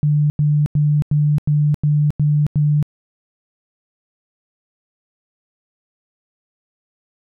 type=tone bursts; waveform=sine; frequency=148.4 Hz; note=D3; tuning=18 cents sharp; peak=-12 dBFS; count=8; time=0.03-2.827 s; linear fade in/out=0 ms; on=270 ms; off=91 ms; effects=none